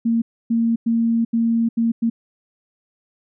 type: tone bursts at uneven times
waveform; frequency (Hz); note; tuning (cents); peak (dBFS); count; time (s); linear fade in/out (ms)
sine; 230; A#3; -23; -15; 6; 0.05-0.22 / 0.5-0.76 / 0.86-1.25 / 1.33-1.69 / 1.77-1.92 / 2.02-2.1; 10
effects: none